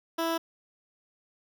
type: tone with notch filter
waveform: 15% pulse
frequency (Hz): 330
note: E4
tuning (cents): +2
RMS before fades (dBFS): -29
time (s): 0.18-0.38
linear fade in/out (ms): 10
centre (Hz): 8000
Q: 2
effects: none